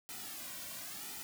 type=noise with flanger; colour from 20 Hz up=white; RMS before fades=-45 dBFS; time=0.09-1.23 s; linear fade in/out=0 ms; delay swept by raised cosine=1.8 to 2.4 ms; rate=0.92 Hz; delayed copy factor=-0.8; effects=none